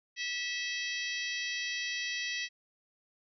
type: harmonic tone with a mistuned harmonic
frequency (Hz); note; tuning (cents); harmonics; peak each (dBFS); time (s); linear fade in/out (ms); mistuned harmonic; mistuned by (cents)
650; E5; -24; 3 / 4 / 5 / 6 / 7 / 8 / 9; -37 / -39 / -41 / -43 / -44 / -45 / -46; 0.16-2.49; 50; 5; -15
effects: none